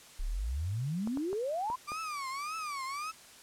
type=exponential sweep; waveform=sine; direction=up; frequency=30.87 to 1046.5 Hz; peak=-31 dBFS; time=0.19-1.76 s; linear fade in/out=10 ms
type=clicks; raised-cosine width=1 ms; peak=-28 dBFS; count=5; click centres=1.074 / 1.173 / 1.33 / 1.701 / 1.919 s
type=tone with vibrato; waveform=35% pulse; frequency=1170 Hz; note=D6; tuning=7 cents flat; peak=-34 dBFS; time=1.87-3.12 s; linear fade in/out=20 ms; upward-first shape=triangle; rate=1.8 Hz; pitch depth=210 cents each way
effects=white hiss -54 dBFS RMS until 3.42 s + low-pass 10000 Hz 12 dB/octave